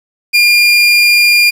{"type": "tone", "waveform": "30% pulse", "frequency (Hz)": 2409, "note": "D7", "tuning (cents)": 43, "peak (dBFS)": -3, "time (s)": [0.33, 1.51], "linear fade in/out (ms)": 20, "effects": ["low-pass 12000 Hz 12 dB/octave", "7-bit"]}